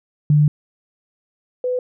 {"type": "tone pair in turn", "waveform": "sine", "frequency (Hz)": [148.9, 500.8], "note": ["D3", "B4"], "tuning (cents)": [24, 24], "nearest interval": "octave + major sixth", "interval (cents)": 2100, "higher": "second", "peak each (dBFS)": [-10, -18], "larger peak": "first", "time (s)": [[0.3, 0.48], [1.64, 1.79]], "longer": "first", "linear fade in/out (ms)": 2, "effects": []}